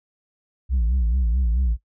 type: tone with vibrato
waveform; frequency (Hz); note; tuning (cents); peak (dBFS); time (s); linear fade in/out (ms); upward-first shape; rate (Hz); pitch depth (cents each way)
sine; 60.2; B1; -44; -15; 0.69-1.77; 50; sine; 4.6; 150
effects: noise-tail reverb RT60 0.1 s tail -17 dB re dry + tanh soft clip ceiling -16 dBFS